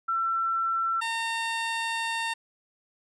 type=tone pair in turn; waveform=sine / 15% pulse; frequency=1345 / 913 Hz; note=E6 / A#5; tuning=+34 / -36 cents; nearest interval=perfect fifth; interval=670 cents; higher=first; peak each=-24 / -21 dBFS; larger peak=second; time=0.08-1.01 / 1.01-2.34 s; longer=second; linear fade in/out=10 ms; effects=low-pass 8000 Hz 12 dB/octave